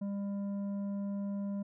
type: tone with tanh clipping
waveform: sine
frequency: 200.1 Hz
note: G3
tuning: 36 cents sharp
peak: -35 dBFS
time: 0.01-1.63 s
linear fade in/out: 10 ms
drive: 8 dB
effects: none